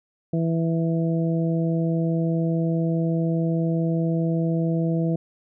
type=harmonic tone; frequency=164.81 Hz; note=E3; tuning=in tune; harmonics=1 / 2 / 3 / 4; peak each=-21 / -27 / -31 / -33 dBFS; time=0.33-5.16 s; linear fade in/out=5 ms; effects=none